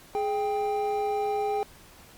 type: tone pair together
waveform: triangle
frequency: 419.1 / 791.2 Hz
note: G#4 / G5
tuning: +16 / +16 cents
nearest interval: major seventh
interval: 1100 cents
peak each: -26 dBFS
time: 0.15-1.63 s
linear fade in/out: 0 ms
effects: pink hiss -52 dBFS RMS until 2.17 s + Opus 48 kbps